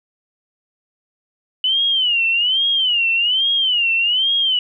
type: tone with vibrato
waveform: sine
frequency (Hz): 2967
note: F#7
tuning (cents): +4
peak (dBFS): -14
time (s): 1.64-4.59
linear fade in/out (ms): 2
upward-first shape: sine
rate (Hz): 1.2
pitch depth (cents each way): 170
effects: none